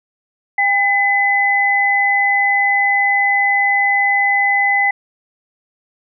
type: tone pair together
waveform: sine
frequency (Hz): 803 / 2015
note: G5 / B6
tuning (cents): +41 / +34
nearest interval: octave + major third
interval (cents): 1593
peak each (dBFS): -17 / -13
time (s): 0.58-4.91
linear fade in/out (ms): 5
effects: none